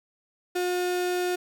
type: tone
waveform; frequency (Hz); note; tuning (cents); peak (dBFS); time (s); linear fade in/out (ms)
35% pulse; 359; F4; +48; -23; 0.55-1.36; 10
effects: none